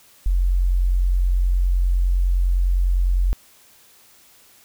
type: tone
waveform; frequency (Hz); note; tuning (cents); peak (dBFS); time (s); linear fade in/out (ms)
sine; 44.91; F1; +49; -15; 0.26-3.33; 0
effects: white hiss -52 dBFS RMS until 4.64 s